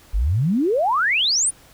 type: exponential sweep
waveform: sine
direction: up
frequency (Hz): 43.65 to 9900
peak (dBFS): -16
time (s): 0.13-1.51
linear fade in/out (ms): 20
effects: pink hiss -50 dBFS RMS until 1.73 s